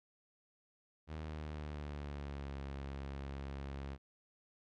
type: tone with pitch glide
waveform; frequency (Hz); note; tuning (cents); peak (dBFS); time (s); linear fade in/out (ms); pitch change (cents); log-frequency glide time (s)
sawtooth; 77.8 to 68.91; D#2 to C#2; 0 to -10; -38; 1.07-3.98; 50; -210; 1.22-2.57
effects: low-pass 4000 Hz 12 dB/octave

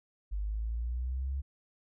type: linear sweep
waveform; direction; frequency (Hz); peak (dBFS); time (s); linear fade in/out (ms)
sine; up; 49 to 69.3; -31; 0.31-1.42; 20
effects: none

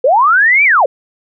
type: linear two-way sweep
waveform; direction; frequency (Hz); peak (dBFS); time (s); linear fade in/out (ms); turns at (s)
sine; up then down; 470 to 2383 to 470; -6; 0.04-0.86; 5; 0.64
effects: none

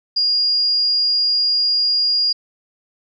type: tone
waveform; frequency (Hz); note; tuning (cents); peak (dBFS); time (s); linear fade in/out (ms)
sine; 4842; D#8; -48; -14; 0.16-2.33; 10
effects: none

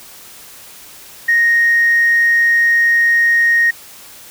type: tone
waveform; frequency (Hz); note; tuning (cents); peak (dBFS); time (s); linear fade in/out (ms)
sine; 1864.7; A#6; 0; -8; 1.28-3.71; 10
effects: tanh soft clip ceiling -5 dBFS + white hiss -38 dBFS RMS until 4.3 s

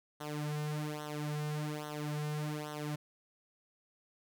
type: tone with flanger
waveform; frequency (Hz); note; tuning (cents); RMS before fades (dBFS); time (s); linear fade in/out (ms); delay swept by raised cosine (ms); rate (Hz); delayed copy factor
sawtooth; 150.1; D3; +38; -38; 0.2-2.96; 10; 0.41 to 3.61; 1.2; -0.85
effects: none

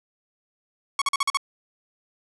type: tone bursts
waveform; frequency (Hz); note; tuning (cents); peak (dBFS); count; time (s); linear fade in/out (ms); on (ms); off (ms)
sawtooth; 1108.7; C#6; 0; -16; 6; 0.99-1.372; 2; 27; 44
effects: resampled to 24000 Hz + 7-bit

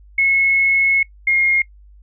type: tone pair in turn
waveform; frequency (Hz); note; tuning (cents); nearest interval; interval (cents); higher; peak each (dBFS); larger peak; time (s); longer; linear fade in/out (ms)
sine; 2183 / 2139; C#7 / C7; -27 / +38; unison; 35; first; -12; neither; 0.18-1.03 / 1.27-1.62; first; 5
effects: noise-tail reverb RT60 0.1 s tail -22 dB re dry + added 50 Hz sine -42 dBFS peak until 2.02 s

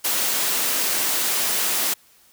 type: high-pass noise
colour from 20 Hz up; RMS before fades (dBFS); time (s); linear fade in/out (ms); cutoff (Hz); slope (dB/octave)
white; -22; 0.04-1.94; 10; 230; 12
effects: white hiss -55 dBFS RMS until 2.32 s

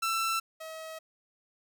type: tone pair in turn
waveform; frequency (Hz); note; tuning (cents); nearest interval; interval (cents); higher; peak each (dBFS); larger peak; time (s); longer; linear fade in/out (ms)
sawtooth; 1337 / 639.4; E6 / D#5; +24 / +47; octave + minor second; 1277; first; -24 / -36; first; 0.02-0.4 / 0.6-0.99; second; 10
effects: none

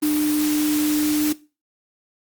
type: tone in noise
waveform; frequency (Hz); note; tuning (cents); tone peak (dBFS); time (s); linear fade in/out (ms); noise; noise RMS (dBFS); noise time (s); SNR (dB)
sine; 300.8; D4; +42; -17; 0.02-1.33; 10; white; -28; 0.02-1.33; +8
effects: noise-tail reverb RT60 0.3 s tail -18 dB re dry + Opus 32 kbps

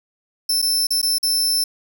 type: tone with dropouts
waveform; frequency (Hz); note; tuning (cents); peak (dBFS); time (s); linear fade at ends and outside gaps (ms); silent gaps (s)
sawtooth; 5310; E8; +12; -14; 0.49-1.64; 5; 0.618-0.624 / 0.87-0.905 / 1.016-1.028 / 1.184-1.229
effects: none

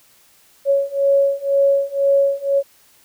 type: beating tone pair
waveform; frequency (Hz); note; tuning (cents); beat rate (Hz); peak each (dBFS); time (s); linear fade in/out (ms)
sine; 554.4 / 556.4; C#5 / C#5; 0 / +6; 2; -17 / -16; 0.65-2.63; 50
effects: white hiss -53 dBFS RMS until 3.04 s

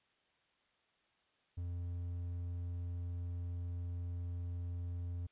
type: tone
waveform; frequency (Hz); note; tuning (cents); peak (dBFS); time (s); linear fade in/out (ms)
triangle; 87.31; F2; 0; -36; 1.57-5.27; 10
effects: white hiss -75 dBFS RMS until 5.31 s + resampled to 8000 Hz

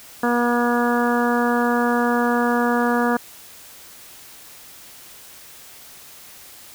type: harmonic tone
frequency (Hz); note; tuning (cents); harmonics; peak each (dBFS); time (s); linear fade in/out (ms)
240; B3; -49; 1 / 2 / 3 / 4 / 5 / 6 / 7; -20 / -23 / -25 / -26 / -27 / -28 / -28; 0.23-3.17; 5
effects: white hiss -43 dBFS RMS until 6.74 s

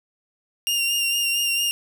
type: tone with vibrato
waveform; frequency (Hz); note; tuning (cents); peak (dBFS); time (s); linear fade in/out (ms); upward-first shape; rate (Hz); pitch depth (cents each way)
sawtooth; 2794; F7; 0; -17; 0.67-1.71; 0; sine; 4.4; 25
effects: none

